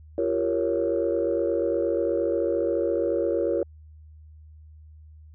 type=chord; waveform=sine; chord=G half-diminished seventh; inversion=third; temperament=equal with one note detuned; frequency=343.4 / 392 / 466.2 / 554.4 Hz; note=F4 / G4 / Bb4 / Db5; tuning=-29 / 0 / 0 / 0 cents; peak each=-26 / -30 / -26 / -26 dBFS; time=0.18-3.63 s; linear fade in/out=2 ms; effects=tanh soft clip ceiling -14 dBFS + added 77 Hz sine -45 dBFS peak until 5.34 s